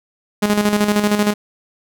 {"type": "tone with tremolo", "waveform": "sawtooth", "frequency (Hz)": 207.7, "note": "G#3", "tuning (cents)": 0, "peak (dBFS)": -8, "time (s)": [0.42, 1.34], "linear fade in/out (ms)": 10, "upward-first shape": "square", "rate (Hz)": 13, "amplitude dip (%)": 55, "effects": []}